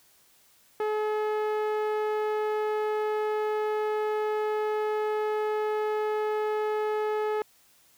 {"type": "tone with low-pass filter", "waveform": "sawtooth", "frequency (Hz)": 426.8, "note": "G#4", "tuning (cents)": 47, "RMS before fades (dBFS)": -28, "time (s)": [0.8, 7.42], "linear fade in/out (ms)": 2, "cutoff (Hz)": 1600, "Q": 0.6, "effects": ["white hiss -61 dBFS RMS until 7.97 s"]}